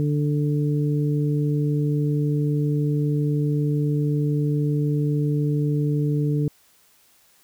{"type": "harmonic tone", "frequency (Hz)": 147.3, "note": "D3", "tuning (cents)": 6, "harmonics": [1, 2, 3], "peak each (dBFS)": [-20, -26, -30], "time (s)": [0, 6.48], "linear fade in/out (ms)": 0, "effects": ["white hiss -58 dBFS RMS until 7.43 s"]}